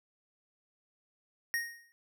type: tone with exponential decay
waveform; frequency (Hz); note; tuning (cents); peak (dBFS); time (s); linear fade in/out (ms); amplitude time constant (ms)
square; 1864.7; A#6; 0; -28; 1.54-1.92; 0; 82
effects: none